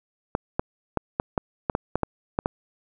clicks, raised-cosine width 1 ms, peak -8 dBFS, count 11, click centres 0.351 / 0.595 / 0.973 / 1.199 / 1.378 / 1.698 / 1.751 / 1.956 / 2.033 / 2.389 / 2.459 s, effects none

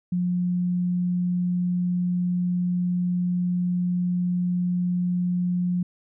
sine tone, 178.3 Hz, F3, 36 cents sharp, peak -21 dBFS, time 0.12-5.83 s, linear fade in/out 5 ms, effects none

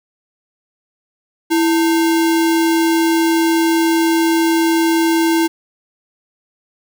sine tone with sample-and-hold, 329.6 Hz, E4, in tune, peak -11 dBFS, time 1.5-5.48 s, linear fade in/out 20 ms, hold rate 1225 Hz, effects none

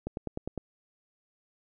click train, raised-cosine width 2 ms, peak -20 dBFS, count 6, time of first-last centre 0.07-0.577 s, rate 9.86 Hz, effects none

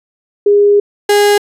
sine / 35% pulse tone pair in turn, 408.7 / 410.8 Hz, G#4 / G#4, -28 / -19 cents, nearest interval unison, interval 9 cents, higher second, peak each -5 dBFS, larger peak neither, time 0.46-0.8 / 1.09-1.38 s, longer first, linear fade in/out 5 ms, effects resampled to 32000 Hz

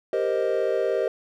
triangle chord, C minor seventh, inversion second, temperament equal, 392 / 466.2 / 523.3 / 622.3 Hz, G4 / Bb4 / C5 / Eb5, 0 / 0 / 0 / 0 cents, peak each -25 dBFS, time 0.13-1.08 s, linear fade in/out 2 ms, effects none

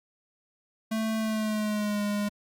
square tone with pitch glide, 220.8 to 206 Hz, A3 to G#3, +6 to -14 cents, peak -27 dBFS, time 0.91-2.29 s, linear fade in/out 10 ms, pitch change -120 cents, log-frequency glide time 1.18-2.02 s, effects Opus 48 kbps

